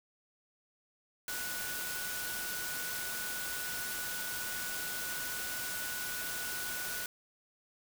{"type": "tone in noise", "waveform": "sine", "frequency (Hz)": 1474, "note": "F#6", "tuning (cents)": -7, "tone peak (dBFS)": -41, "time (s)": [1.28, 7.06], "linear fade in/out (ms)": 2, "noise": "white", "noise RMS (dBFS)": -39, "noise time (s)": [1.28, 7.06], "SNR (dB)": -5, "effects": []}